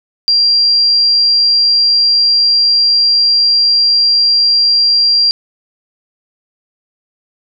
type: tone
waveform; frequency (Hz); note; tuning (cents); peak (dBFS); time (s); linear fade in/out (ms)
sine; 4752; D8; +20; -7; 0.28-5.31; 0
effects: none